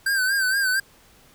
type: tone with vibrato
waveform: square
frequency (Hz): 1559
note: G6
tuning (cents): -10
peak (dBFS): -20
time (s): 0.06-0.8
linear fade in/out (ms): 5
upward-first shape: sine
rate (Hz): 4.3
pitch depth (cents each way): 71
effects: pink hiss -54 dBFS RMS until 1.34 s